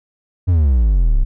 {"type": "exponential sweep", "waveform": "triangle", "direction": "down", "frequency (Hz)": [94, 31.07], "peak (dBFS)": -8, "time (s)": [0.47, 1.25], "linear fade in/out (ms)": 20, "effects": []}